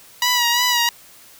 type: tone with vibrato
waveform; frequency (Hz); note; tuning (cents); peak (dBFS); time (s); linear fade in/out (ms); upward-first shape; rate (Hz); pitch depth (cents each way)
10% pulse; 967; B5; -37; -7; 0.22-0.89; 2; sine; 2.9; 44
effects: white hiss -46 dBFS RMS until 1.39 s